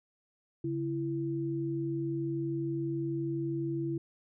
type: tone pair together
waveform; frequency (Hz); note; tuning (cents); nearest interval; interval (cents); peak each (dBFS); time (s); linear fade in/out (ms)
sine; 140 / 333.5; C#3 / E4; +18 / +20; octave + minor third; 1502; -35 / -32; 0.64-3.98; 5
effects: none

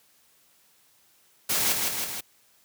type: noise with echo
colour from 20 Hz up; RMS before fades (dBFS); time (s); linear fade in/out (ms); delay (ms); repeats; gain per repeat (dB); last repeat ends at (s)
white; -25; 1.49-1.73; 10; 160; 3; -3; 2.21
effects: white hiss -62 dBFS RMS until 2.64 s + high-pass 60 Hz 12 dB/octave

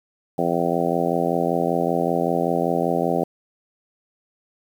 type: harmonic tone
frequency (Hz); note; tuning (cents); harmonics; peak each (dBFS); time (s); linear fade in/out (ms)
85.2; F2; -42; 2 / 3 / 4 / 5 / 6 / 7 / 8 / 9; -27 / -27 / -27 / -27 / -27 / -27 / -27 / -27; 0.38-3.24; 5
effects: 8-bit

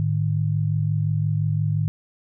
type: tone pair together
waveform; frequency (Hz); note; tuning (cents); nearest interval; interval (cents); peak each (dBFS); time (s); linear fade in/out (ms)
sine; 106.45 / 152.2; G#2 / D#3; +43 / -38; tritone; 619; -22; 0-1.88; 0
effects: none

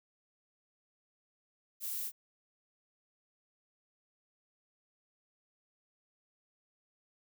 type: noise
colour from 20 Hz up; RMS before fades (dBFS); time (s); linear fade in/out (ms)
violet; -38; 1.8-2.12; 50
effects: none

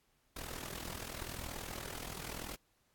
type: noise with amplitude modulation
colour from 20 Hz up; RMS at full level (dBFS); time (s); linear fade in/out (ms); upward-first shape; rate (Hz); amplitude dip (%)
pink; -41; 0.36-2.56; 5; sine; 40.9; 80
effects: pink hiss -75 dBFS RMS until 2.94 s + AAC 64 kbps

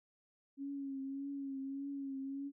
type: tone with vibrato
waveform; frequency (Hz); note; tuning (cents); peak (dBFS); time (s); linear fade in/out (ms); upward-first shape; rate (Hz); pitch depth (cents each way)
sine; 274.7; C#4; -16; -39; 0.57-2.52; 50; triangle; 1.7; 44
effects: none

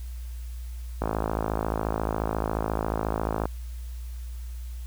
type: click train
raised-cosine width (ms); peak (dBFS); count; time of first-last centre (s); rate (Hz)
1; -12; 133; 1.02-3.455; 54.2
effects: added 60 Hz sine -33 dBFS peak until 4.86 s + white hiss -54 dBFS RMS until 4.86 s

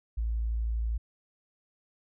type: tone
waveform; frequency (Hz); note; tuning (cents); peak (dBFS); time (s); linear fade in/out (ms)
sine; 56.2; A1; +37; -27; 0.17-0.98; 10
effects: none

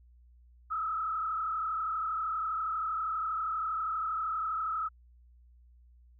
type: tone with frequency modulation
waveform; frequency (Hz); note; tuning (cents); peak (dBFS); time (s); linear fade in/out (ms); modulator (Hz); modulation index
sine; 1292; E6; -35; -30; 0.7-4.89; 20; 32.5; 1.4
effects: added 60 Hz sine -56 dBFS peak until 6.19 s

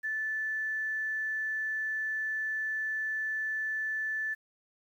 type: tone with quantisation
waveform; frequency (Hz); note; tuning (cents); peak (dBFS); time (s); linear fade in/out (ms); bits
sine; 1750; A6; -10; -30; 0.03-4.35; 20; 10
effects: none

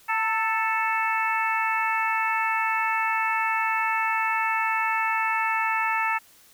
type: harmonic tone with a mistuned harmonic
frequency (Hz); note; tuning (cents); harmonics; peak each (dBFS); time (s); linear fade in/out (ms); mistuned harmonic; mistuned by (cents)
440; A4; 0; 2 / 3 / 4 / 5 / 6; -26 / -28 / -29 / -30 / -31; 0.08-6.19; 20; 2; +37
effects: white hiss -55 dBFS RMS until 6.53 s

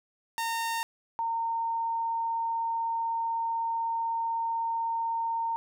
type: tone pair in turn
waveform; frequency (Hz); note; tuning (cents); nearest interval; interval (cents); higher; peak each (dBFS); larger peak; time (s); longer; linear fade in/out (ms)
sawtooth / sine; 916 / 916; A#5 / A#5; -31 / -31; unison; 0; neither; -25 / -27; first; 0.38-0.83 / 1.19-5.56; second; 0
effects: none

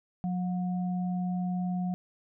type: tone pair together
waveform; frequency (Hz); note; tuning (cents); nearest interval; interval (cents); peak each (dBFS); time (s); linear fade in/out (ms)
sine; 180.7 / 722.8; F#3 / F#5; -41 / -41; 2 octaves; 2400; -28 / -40; 0.24-1.94; 0
effects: none

